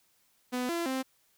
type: tone with pitch steps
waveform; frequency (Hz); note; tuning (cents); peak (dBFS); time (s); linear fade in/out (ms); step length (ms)
sawtooth; 249.6 / 339.7 / 262.4; B3 / F4 / C4; +19 / -48 / +5; -26; 0.52-1.03; 20; 170
effects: white hiss -69 dBFS RMS until 1.37 s